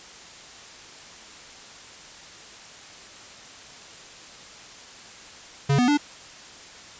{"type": "tone with pitch steps", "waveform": "square", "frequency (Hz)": [139.9, 246.3, 292.4], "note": ["C#3", "B3", "D4"], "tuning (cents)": [16, -5, -7], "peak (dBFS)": -18, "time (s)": [5.69, 5.975], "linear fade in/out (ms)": 10, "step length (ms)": 95, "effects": ["white hiss -44 dBFS RMS until 6.99 s", "resampled to 16000 Hz"]}